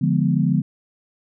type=chord; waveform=sine; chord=D diminished seventh; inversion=none; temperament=equal; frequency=146.83 / 174.61 / 207.7 / 246.9 Hz; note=D3 / F3 / Ab3 / Cb4; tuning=0 / 0 / 0 / 0 cents; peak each=-20 / -20 / -23 / -23 dBFS; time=0.01-0.62 s; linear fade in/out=10 ms; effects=none